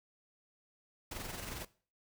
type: noise with amplitude modulation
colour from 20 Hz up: pink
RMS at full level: -41 dBFS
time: 1.11-1.65 s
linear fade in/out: 5 ms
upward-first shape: sine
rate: 22.3 Hz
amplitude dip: 50%
effects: noise-tail reverb RT60 0.4 s tail -19 dB re dry